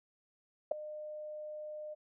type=tone with ADSR envelope; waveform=sine; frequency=607 Hz; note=D#5; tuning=43 cents flat; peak=-23 dBFS; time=0.71-1.95 s; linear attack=7 ms; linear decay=4 ms; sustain=-18 dB; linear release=21 ms; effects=none